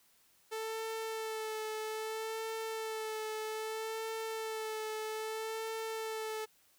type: tone with vibrato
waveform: sawtooth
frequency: 440 Hz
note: A4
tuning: in tune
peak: -33 dBFS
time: 0.51-6.46 s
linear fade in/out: 20 ms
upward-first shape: sine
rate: 0.62 Hz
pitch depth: 23 cents each way
effects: white hiss -68 dBFS RMS until 6.78 s